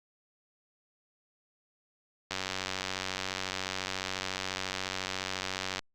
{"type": "click train", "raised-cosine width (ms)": 0.2, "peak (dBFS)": -15, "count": 329, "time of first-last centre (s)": [2.31, 5.792], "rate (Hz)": 94.2, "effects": ["Opus 48 kbps"]}